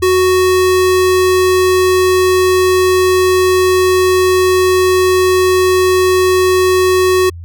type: tone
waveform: square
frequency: 370 Hz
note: F#4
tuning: in tune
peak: -9 dBFS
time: 0.02-7.3 s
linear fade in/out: 10 ms
effects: added 85 Hz sine -26 dBFS peak until 7.44 s